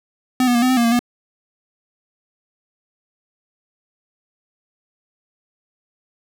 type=tone with pitch steps; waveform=square; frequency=254.4 / 244 / 236.8 / 254.3 / 258.2 / 235.9 / 231.7 / 241.9 Hz; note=C4 / B3 / A#3 / C4 / C4 / A#3 / A#3 / B3; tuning=-48 / -21 / +27 / -49 / -23 / +21 / -10 / -36 cents; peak=-14 dBFS; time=0.4-0.992 s; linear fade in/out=2 ms; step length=74 ms; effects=none